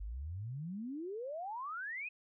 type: exponential sweep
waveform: sine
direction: up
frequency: 46.78 to 2585 Hz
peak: -39 dBFS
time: 0-2.09 s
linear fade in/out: 10 ms
effects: none